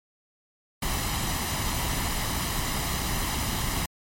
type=noise with comb filter; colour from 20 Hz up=pink; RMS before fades=-28 dBFS; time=0.82-3.86 s; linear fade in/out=5 ms; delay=1 ms; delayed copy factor=+0.5; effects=MP3 64 kbps